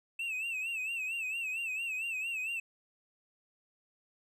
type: tone with vibrato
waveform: triangle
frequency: 2637 Hz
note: E7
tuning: in tune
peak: -32 dBFS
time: 0.19-2.6 s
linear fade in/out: 5 ms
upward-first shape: sine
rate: 4.4 Hz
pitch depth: 95 cents each way
effects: none